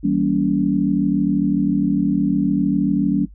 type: chord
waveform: sine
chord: E diminished seventh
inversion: none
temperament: just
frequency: 164.81 / 197.78 / 237.3 / 284.8 Hz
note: E3 / G3 / Bb3 / Db4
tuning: 0 / +16 / +31 / +47 cents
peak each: -24 / -20 / -23 / -18 dBFS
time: 0.03-3.26 s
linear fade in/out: 20 ms
effects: noise-tail reverb RT60 0.1 s tail -18 dB re dry + added 50 Hz sine -39 dBFS peak until 3.34 s